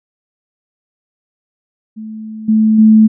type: tone with level steps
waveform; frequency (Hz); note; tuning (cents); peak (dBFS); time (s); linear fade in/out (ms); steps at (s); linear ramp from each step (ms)
sine; 218; A3; -16; -24 / -7 / -3; 1.96-3.08; 20; 2.48 / 2.78; 10
effects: none